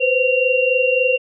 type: tone cluster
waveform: sine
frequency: 499.4 / 523 / 2760 Hz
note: B4 / C5 / F7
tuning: +19 / -1 / -21 cents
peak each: -18 dBFS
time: 0-1.18 s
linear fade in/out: 20 ms
effects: none